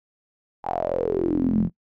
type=tone with band-pass filter sweep; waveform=sawtooth; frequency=43.65 Hz; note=F1; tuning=in tune; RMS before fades=-23 dBFS; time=0.63-1.7 s; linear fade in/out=50 ms; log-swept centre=850 to 180 Hz; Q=9.4; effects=noise-tail reverb RT60 0.1 s tail -22 dB re dry